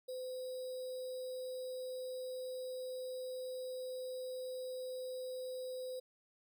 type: tone with sample-and-hold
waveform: sine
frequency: 511 Hz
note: C5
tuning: 41 cents flat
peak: -40 dBFS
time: 0.08-6 s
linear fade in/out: 10 ms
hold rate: 4410 Hz
effects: none